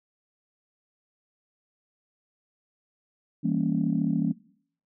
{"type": "chord", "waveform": "sine", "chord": "E diminished seventh", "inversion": "none", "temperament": "equal with one note detuned", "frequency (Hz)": [164.81, 198.96, 233.1, 277.2], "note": ["E3", "G3", "Bb3", "Db4"], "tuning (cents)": [0, 26, 0, 0], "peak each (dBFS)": -28, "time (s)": [3.43, 4.33], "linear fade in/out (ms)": 20, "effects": ["noise-tail reverb RT60 0.6 s tail -21 dB re dry", "tanh soft clip ceiling -13 dBFS"]}